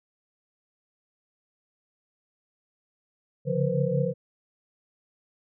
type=tone cluster; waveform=sine; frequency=139.5 / 145.1 / 175.4 / 480.5 / 516 Hz; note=C#3 / D3 / F3 / B4 / C5; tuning=+11 / -21 / +8 / -48 / -24 cents; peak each=-29 dBFS; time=3.45-4.14 s; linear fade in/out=50 ms; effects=none